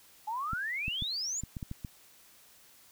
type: exponential sweep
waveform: sine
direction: up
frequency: 834 to 7310 Hz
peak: -32 dBFS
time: 0.27-1.41 s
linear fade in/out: 10 ms
type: clicks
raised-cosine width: 5 ms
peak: -25 dBFS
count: 8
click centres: 0.533 / 0.881 / 1.023 / 1.436 / 1.568 / 1.628 / 1.714 / 1.848 s
effects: white hiss -59 dBFS RMS until 2.91 s